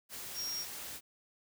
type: tone in noise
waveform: sine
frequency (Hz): 5590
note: F8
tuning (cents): +1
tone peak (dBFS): -36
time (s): 0.34-0.66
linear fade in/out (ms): 50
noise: white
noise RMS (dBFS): -44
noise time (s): 0.09-1.01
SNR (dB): +5
effects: none